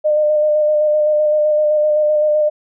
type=tone with vibrato; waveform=sine; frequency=605 Hz; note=D#5; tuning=49 cents flat; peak=-11 dBFS; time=0.04-2.5 s; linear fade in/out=20 ms; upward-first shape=square; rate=7.8 Hz; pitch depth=15 cents each way; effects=none